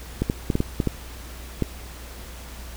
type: clicks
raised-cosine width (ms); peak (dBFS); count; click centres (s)
3; -8; 8; 0.22 / 0.299 / 0.502 / 0.554 / 0.604 / 0.802 / 0.873 / 1.623
effects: added 60 Hz sine -38 dBFS peak until 2.76 s + pink hiss -42 dBFS RMS until 2.76 s